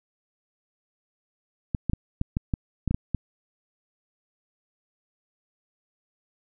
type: clicks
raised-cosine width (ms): 5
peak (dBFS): -12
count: 10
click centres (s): 1.748 / 1.897 / 1.934 / 2.214 / 2.369 / 2.538 / 2.877 / 2.91 / 2.945 / 3.147
effects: none